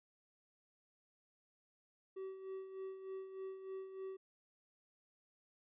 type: tone with tremolo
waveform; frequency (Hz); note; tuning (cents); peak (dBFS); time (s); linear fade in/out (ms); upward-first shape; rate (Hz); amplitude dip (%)
triangle; 382.2; G4; -44; -40; 2.16-4.17; 10; sine; 3.3; 60
effects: resampled to 8000 Hz